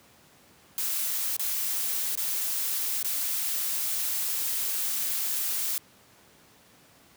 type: noise with dropouts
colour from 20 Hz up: blue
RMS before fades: -29 dBFS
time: 0.78-5.78 s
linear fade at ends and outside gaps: 0 ms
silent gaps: 1.366-1.395 / 2.153-2.175 / 3.028-3.046 s
effects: pink hiss -57 dBFS RMS until 7.16 s + high-pass 100 Hz 12 dB/octave